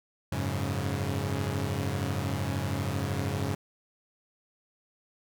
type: chord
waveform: sawtooth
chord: F# suspended second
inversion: none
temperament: equal with one note detuned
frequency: 90.96 / 103.83 / 138.59 Hz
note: F#2 / G#2 / C#3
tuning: -29 / 0 / 0 cents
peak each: -29 dBFS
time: 0.32-3.55 s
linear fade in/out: 5 ms
effects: none